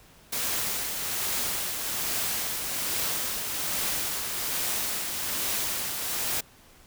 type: noise with tremolo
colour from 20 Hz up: white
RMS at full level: -28 dBFS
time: 0.32-6.41 s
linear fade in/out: 10 ms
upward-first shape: triangle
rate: 1.2 Hz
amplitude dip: 40%
effects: pink hiss -55 dBFS RMS until 6.86 s